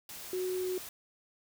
sine tone in noise, 368.2 Hz, F#4, 8 cents flat, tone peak -31 dBFS, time 0.33-0.78 s, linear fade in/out 2 ms, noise white, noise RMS -45 dBFS, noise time 0.09-0.89 s, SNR +11 dB, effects none

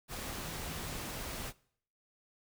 sine tone in noise, 160 Hz, D#3, 49 cents sharp, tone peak -49 dBFS, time 0.4-1.01 s, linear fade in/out 50 ms, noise pink, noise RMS -41 dBFS, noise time 0.08-1.53 s, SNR -11 dB, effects noise-tail reverb RT60 0.6 s tail -22 dB re dry

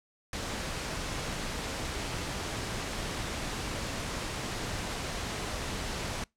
pink noise, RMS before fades -35 dBFS, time 0.33-6.24 s, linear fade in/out 2 ms, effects noise-tail reverb RT60 0.2 s tail -26 dB re dry + low-pass 8000 Hz 12 dB/octave

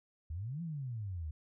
sine exponential two-way sweep, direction up then down, 73.42 to 174.61 to 73.42 Hz, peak -37 dBFS, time 0.3-1.31 s, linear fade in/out 5 ms, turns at 0.62 s, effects none

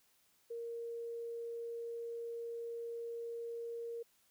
sine tone, 466.2 Hz, A#4, in tune, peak -40 dBFS, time 0.5-4.03 s, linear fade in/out 10 ms, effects white hiss -72 dBFS RMS until 4.3 s

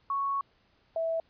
sine tone pair in turn, 1108.7 / 655.3 Hz, C#6 / E5, 0 / -10 cents, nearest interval major sixth, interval 910 cents, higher first, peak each -27 dBFS, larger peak neither, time 0.1-0.41 / 0.96-1.2 s, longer first, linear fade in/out 2 ms, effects pink hiss -67 dBFS RMS until 1.29 s + resampled to 11025 Hz

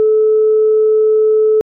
sine tone, 433.2 Hz, A4, 27 cents flat, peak -7 dBFS, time 0-1.61 s, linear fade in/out 0 ms, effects tanh soft clip ceiling -3 dBFS

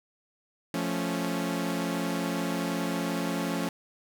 sawtooth chord, F augmented, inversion none, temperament equal, 174.61 / 220 / 277.2 Hz, F3 / A3 / C#4, 0 / 0 / 0 cents, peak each -28 / -30 / -28 dBFS, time 0.74-3.69 s, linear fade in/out 2 ms, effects none

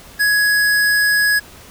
square tone, 1673 Hz, G#6, 12 cents sharp, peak -13 dBFS, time 0.19-1.4 s, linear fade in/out 20 ms, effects pink hiss -41 dBFS RMS until 1.7 s

